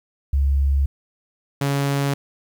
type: tone pair in turn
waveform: sine / sawtooth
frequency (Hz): 69.3 / 140.17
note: C#2 / C#3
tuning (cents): 0 / +20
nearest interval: octave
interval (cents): 1220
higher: second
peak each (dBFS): -15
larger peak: neither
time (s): 0.33-0.86 / 1.61-2.14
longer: neither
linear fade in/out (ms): 5
effects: 9-bit